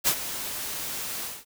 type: noise with ADSR envelope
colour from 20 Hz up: white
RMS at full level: -20 dBFS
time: 0.04-1.45 s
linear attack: 35 ms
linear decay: 70 ms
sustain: -13 dB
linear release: 220 ms
effects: none